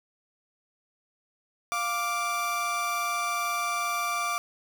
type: tone pair together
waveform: 30% pulse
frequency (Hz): 699.9 / 1174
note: F5 / D6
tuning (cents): +4 / -1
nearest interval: major sixth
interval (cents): 895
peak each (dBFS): -31 / -25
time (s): 1.72-4.38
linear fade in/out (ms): 0
effects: none